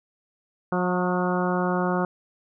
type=harmonic tone with a mistuned harmonic; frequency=180 Hz; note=F#3; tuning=47 cents flat; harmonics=1 / 2 / 3 / 4 / 5 / 6 / 7 / 8; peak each=-25 / -28 / -30 / -31 / -32 / -33 / -33 / -34 dBFS; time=0.72-2.05 s; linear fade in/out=2 ms; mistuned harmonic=6; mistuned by=+28 cents; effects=none